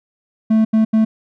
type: tone bursts at uneven times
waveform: triangle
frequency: 220 Hz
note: A3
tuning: in tune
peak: -8 dBFS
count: 3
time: 0.5-0.65 / 0.73-0.85 / 0.93-1.05 s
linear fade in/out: 10 ms
effects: none